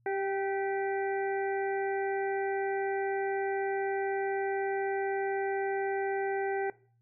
harmonic tone with a mistuned harmonic, 392 Hz, G4, in tune, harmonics 1 / 2 / 4 / 5 / 6, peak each -31 / -34 / -40 / -42 / -51 dBFS, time 0.06-6.7 s, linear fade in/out 2 ms, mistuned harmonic 4, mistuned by -33 cents, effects noise-tail reverb RT60 0.4 s tail -18 dB re dry + added 118 Hz sine -66 dBFS peak until 7.01 s

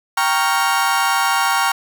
35% pulse chord, G half-diminished seventh, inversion none, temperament equal, 784 / 932.3 / 1108.7 / 1396.9 Hz, G5 / Bb5 / Db6 / F6, 0 / 0 / 0 / 0 cents, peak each -19 dBFS, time 0.17-1.72 s, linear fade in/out 5 ms, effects none

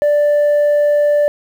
sine tone, 587.3 Hz, D5, in tune, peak -7 dBFS, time 0.02-1.28 s, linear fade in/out 0 ms, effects tanh soft clip ceiling -9 dBFS + 7-bit

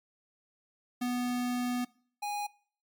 square tone pair in turn, 246.3 / 824.2 Hz, B3 / G#5, -5 / -13 cents, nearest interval octave + major sixth, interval 2092 cents, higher second, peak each -30 / -33 dBFS, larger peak first, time 1.01-1.85 / 2.22-2.47 s, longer first, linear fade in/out 10 ms, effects noise-tail reverb RT60 0.5 s tail -23 dB re dry + MP3 96 kbps

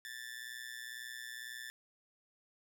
sawtooth tone with amplitude modulation, 1760 Hz, A6, in tune, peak -37 dBFS, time 0.05-1.7 s, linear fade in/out 0 ms, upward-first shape sine, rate 122 Hz, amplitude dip 80%, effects none

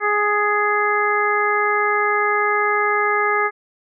harmonic tone with a mistuned harmonic, 415.3 Hz, G#4, in tune, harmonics 1 / 2 / 3 / 4 / 5, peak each -22 / -24 / -20 / -23 / -23 dBFS, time 0-3.51 s, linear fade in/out 50 ms, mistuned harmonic 4, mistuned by +15 cents, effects none

